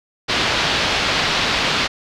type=low-pass noise; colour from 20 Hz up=white; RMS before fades=-19 dBFS; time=0.28-1.88 s; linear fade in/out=20 ms; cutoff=4300 Hz; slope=24 dB/octave; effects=none